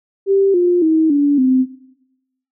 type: tone with pitch steps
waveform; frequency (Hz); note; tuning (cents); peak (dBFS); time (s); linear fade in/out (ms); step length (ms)
sine; 392 / 353.3 / 318.4 / 287 / 258.6; G4 / F4 / D#4 / D4 / C4; 0 / +20 / +40 / -40 / -20; -10; 0.26-1.66; 50; 280
effects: noise-tail reverb RT60 0.9 s tail -17 dB re dry